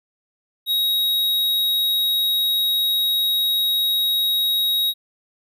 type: tone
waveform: square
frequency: 3797 Hz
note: A#7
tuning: 31 cents sharp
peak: -18 dBFS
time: 0.66-4.94 s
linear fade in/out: 50 ms
effects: none